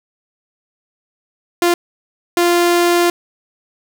sawtooth tone bursts at uneven times, 347.6 Hz, F4, 8 cents flat, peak -7 dBFS, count 2, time 1.62-1.74 / 2.37-3.1 s, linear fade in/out 2 ms, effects none

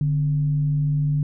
sine tone with frequency modulation, 146.83 Hz, D3, in tune, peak -18 dBFS, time 0.01-1.23 s, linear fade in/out 2 ms, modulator 114 Hz, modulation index 0.22, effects none

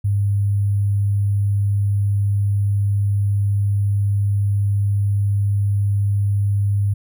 sine tone with sample-and-hold, 100.8 Hz, G2, 49 cents sharp, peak -15 dBFS, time 0.04-6.94 s, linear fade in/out 10 ms, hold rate 11025 Hz, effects none

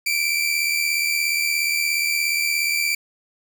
sawtooth tone pair together, 2302 / 2379 Hz, D7 / D7, -35 / +22 cents, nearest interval minor second, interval 57 cents, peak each -19 dBFS, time 0.06-2.95 s, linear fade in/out 5 ms, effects none

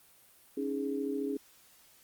sine chord, C# suspended second, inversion none, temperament equal, 277.2 / 311.1 / 415.3 Hz, C#4 / D#4 / G#4, 0 / 0 / 0 cents, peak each -34 / -39 / -35 dBFS, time 0.57-1.37 s, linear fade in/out 5 ms, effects white hiss -61 dBFS RMS until 2.03 s + Opus 32 kbps

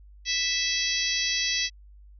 harmonic tone with a mistuned harmonic, 659.3 Hz, E5, in tune, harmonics 3 / 4 / 5 / 6 / 7 / 8 / 9, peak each -32 / -32 / -32 / -32 / -32 / -32 / -32 dBFS, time 0.25-1.7 s, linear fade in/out 50 ms, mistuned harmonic 4, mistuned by -16 cents, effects added 50 Hz sine -47 dBFS peak until 2.19 s

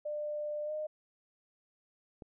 sine tone with pitch glide, 597 to 612.4 Hz, D5 to D#5, +28 to -28 cents, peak -34 dBFS, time 0.05-0.87 s, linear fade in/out 10 ms, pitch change +44 cents, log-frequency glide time 0.65-0.72 s
click, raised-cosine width 2 ms, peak -33 dBFS, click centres 2.222 s
effects none

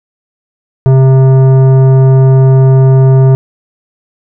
triangle tone with tanh clipping, 132.4 Hz, C3, 21 cents sharp, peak -4 dBFS, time 0.86-3.35 s, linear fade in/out 0 ms, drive 17 dB, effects none

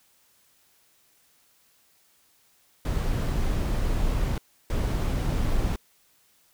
brown noise bursts at uneven times, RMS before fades -25 dBFS, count 2, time 2.85-4.38 / 4.7-5.76 s, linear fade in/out 2 ms, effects white hiss -63 dBFS RMS until 6.53 s

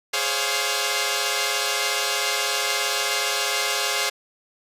5% pulse chord, Db major seventh, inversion second, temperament equal with one note detuned, 415.3 / 523.3 / 560.2 / 698.5 Hz, Ab4 / C5 / Db5 / F5, 0 / 0 / +18 / 0 cents, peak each -16 dBFS, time 0.13-4.1 s, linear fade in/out 10 ms, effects resampled to 32000 Hz

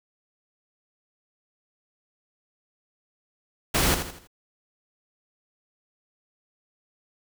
pink noise with echo, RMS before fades -22 dBFS, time 3.74-3.95 s, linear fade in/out 10 ms, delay 81 ms, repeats 4, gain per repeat -8 dB, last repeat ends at 4.274 s, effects none

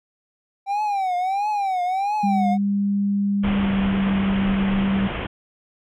triangle tone with vibrato, 778 Hz, G5, 13 cents flat, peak -18 dBFS, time 0.66-2.58 s, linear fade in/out 50 ms, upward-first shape triangle, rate 1.5 Hz, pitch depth 170 cents each way
sine tone with pitch glide, 200.8 to 195.31 Hz, G3 to G3, +42 to -6 cents, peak -18 dBFS, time 2.23-5.08 s, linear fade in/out 10 ms, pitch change -48 cents, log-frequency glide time 3.51-3.73 s
pink low-pass noise, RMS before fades -28 dBFS, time 3.43-5.27 s, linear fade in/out 10 ms, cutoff 3300 Hz, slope 96 dB/octave
effects none

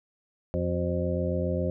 harmonic tone with a mistuned harmonic, 87.31 Hz, F2, in tune, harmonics 1 / 2 / 3 / 4 / 6 / 7, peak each -30 / -31 / -36 / -34 / -31 / -35 dBFS, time 0.54-1.7 s, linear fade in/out 0 ms, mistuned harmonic 4, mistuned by +76 cents, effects none

